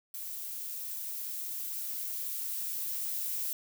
violet noise with level ramp, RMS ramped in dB -40 to -34 dBFS, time 0.14-3.53 s, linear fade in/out 2 ms, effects none

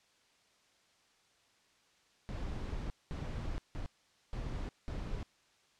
brown noise bursts at uneven times, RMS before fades -39 dBFS, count 5, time 2.29-2.9 / 3.11-3.58 / 3.75-3.86 / 4.33-4.69 / 4.88-5.23 s, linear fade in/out 0 ms, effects white hiss -69 dBFS RMS until 5.79 s + low-pass 6000 Hz 12 dB/octave

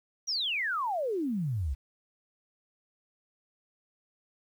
sine exponential sweep, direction down, 5920 to 61 Hz, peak -28 dBFS, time 0.27-1.75 s, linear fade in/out 20 ms, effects 10-bit

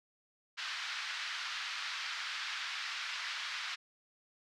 pink band-pass noise, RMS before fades -40 dBFS, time 0.57-3.76 s, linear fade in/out 20 ms, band 1300 to 4900 Hz, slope 24 dB/octave, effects none

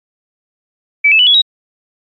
sine tone with pitch steps, 2302 / 2614 / 2968 / 3370 / 3827 Hz, D7 / E7 / F#7 / G#7 / A#7, -35 / -15 / +5 / +25 / +45 cents, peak -5 dBFS, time 1.04-1.42 s, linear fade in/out 10 ms, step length 76 ms, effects MP3 96 kbps

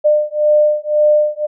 sine beating tone pair, 600 / 601.9 Hz, D5 / D5, +37 / +42 cents, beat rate 1.9 Hz, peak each -13 dBFS, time 0.04-1.47 s, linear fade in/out 20 ms, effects none

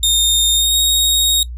sawtooth tone with pitch glide, 3664 to 3752 Hz, A#7 to A#7, -31 to +11 cents, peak -9 dBFS, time 0.03-1.43 s, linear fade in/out 2 ms, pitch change +42 cents, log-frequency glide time 0.54-0.77 s, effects noise-tail reverb RT60 0.1 s tail -20 dB re dry + added 60 Hz sine -25 dBFS peak until 1.57 s

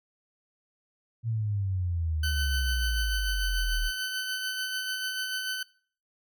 sine exponential sweep, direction down, 116.9 to 36.91 Hz, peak -26 dBFS, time 1.23-3.91 s, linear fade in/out 50 ms
20% pulse tone with tremolo, 1517 Hz, F#6, 43 cents sharp, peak -24 dBFS, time 2.23-5.63 s, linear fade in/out 5 ms, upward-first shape sine, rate 6.8 Hz, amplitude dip 35%
effects noise-tail reverb RT60 0.5 s tail -22 dB re dry

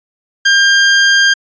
sawtooth tone, 1600 Hz, G6, 35 cents sharp, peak -3 dBFS, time 0.45-1.34 s, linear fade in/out 10 ms, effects resampled to 16000 Hz

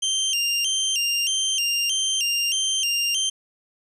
25% pulse tone with vibrato, 2960 Hz, F#7, in tune, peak -17 dBFS, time 0.02-3.3 s, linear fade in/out 10 ms, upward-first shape square, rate 1.6 Hz, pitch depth 100 cents each way, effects resampled to 32000 Hz + 9-bit

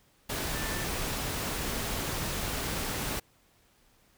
sine tone in noise, 1773 Hz, A6, 13 cents sharp, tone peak -40 dBFS, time 0.54-0.85 s, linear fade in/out 10 ms, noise pink, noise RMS -33 dBFS, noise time 0.29-3.2 s, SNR -10 dB, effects pink hiss -65 dBFS RMS until 4.17 s

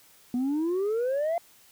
sine exponential sweep, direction up, 240 to 698.5 Hz, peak -22 dBFS, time 0.34-1.38 s, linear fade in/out 2 ms, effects tanh soft clip ceiling -23 dBFS + white hiss -57 dBFS RMS until 1.71 s

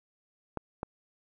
clicks, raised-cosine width 1 ms, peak -19 dBFS, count 2, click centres 0.573 / 0.831 s, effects none

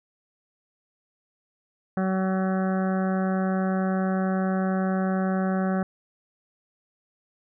harmonic tone, 188.9 Hz, F#3, 36 cents sharp, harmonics 1 / 2 / 3 / 4 / 6 / 7 / 8 / 9 / 10, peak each -23 / -33 / -32 / -33 / -40 / -39 / -39 / -43 / -50 dBFS, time 1.97-5.83 s, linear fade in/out 2 ms, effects none

